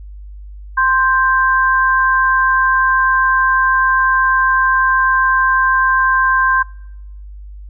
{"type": "tone pair together", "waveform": "sine", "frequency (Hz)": [1046.5, 1573], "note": ["C6", "G6"], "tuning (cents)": [0, 6], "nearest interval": "perfect fifth", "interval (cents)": 706, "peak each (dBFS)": -13, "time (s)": [0.77, 6.63], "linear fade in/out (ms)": 10, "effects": ["noise-tail reverb RT60 0.9 s tail -26 dB re dry", "added 50 Hz sine -30 dBFS peak until 7.69 s"]}